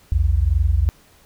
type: tone pair together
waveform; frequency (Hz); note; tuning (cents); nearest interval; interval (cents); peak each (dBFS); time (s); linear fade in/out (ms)
sine; 60.02 / 82.41; B1 / E2; -49 / 0; perfect fourth; 549; -17; 0.12-0.89; 0
effects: pink hiss -53 dBFS RMS until 1.25 s